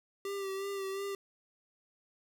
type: tone with vibrato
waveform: square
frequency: 392 Hz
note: G4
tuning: in tune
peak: -36 dBFS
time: 0.25-1.15 s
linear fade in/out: 2 ms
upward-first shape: sine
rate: 2.8 Hz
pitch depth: 32 cents each way
effects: 11-bit